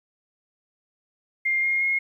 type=tone with pitch steps; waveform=sine; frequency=2114 / 2134 / 2153 Hz; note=C7 / C7 / C7; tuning=+17 / +34 / +49 cents; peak=-20 dBFS; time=1.45-1.99 s; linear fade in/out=10 ms; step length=180 ms; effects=10-bit